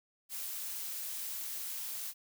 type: noise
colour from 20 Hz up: blue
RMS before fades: -40 dBFS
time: 0.29-2.14 s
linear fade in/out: 50 ms
effects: none